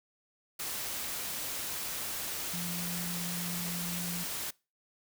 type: tone in noise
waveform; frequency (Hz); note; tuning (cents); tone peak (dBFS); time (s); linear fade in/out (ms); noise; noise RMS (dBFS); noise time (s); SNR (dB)
sine; 174.3; F3; -3; -37; 2.53-4.24; 10; white; -37; 0.59-4.51; -3
effects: noise-tail reverb RT60 0.3 s tail -24 dB re dry